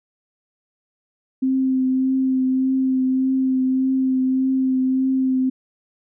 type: tone with vibrato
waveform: sine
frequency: 261.4 Hz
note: C4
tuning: 1 cent flat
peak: -16 dBFS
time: 1.42-5.5 s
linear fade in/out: 10 ms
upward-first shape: triangle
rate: 1.7 Hz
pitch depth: 19 cents each way
effects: none